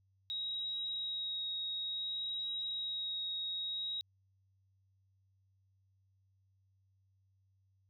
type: tone with vibrato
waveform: sine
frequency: 3800 Hz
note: A#7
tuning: 33 cents sharp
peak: -36 dBFS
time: 0.3-4.01 s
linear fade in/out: 0 ms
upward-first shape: sine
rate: 0.57 Hz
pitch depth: 11 cents each way
effects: added 96 Hz sine -70 dBFS peak until 7.89 s